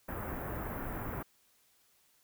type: band-stop noise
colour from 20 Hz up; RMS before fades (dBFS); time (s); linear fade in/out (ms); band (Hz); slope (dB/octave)
pink; -39; 0.08-1.23; 10; 1700 to 15000; 24
effects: white hiss -69 dBFS RMS until 2.23 s